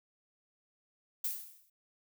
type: noise with exponential decay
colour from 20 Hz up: violet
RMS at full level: -32 dBFS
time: 1.24-1.7 s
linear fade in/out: 5 ms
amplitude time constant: 100 ms
effects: none